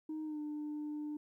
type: tone with pitch glide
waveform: sine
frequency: 311.1 to 299.1 Hz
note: D#4 to D4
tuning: 0 to +32 cents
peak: -36 dBFS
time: 0.09-1.17 s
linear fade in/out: 5 ms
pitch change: -68 cents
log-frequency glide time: 0.24-0.39 s
effects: tanh soft clip ceiling -36 dBFS + 13-bit